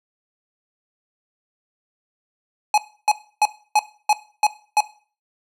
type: tone bursts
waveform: square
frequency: 843 Hz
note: G#5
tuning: 26 cents sharp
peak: -13 dBFS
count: 7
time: 2.74-4.806 s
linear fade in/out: 2 ms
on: 38 ms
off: 300 ms
effects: noise-tail reverb RT60 0.4 s tail -17 dB re dry + low-pass 10000 Hz 12 dB/octave